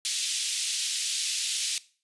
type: band-pass noise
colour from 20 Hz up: pink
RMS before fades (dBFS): -30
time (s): 0.05-1.78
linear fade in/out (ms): 0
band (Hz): 3000 to 10000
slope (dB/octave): 24
effects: noise-tail reverb RT60 0.4 s tail -19 dB re dry + resampled to 24000 Hz